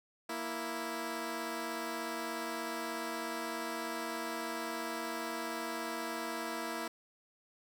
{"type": "tone pair together", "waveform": "10% pulse", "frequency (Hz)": [233.1, 329.7], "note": ["A#3", "E4"], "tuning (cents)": [0, 0], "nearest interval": "tritone", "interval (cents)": 600, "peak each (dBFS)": [-33, -30], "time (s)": [0.29, 6.88], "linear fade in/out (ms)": 5, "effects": []}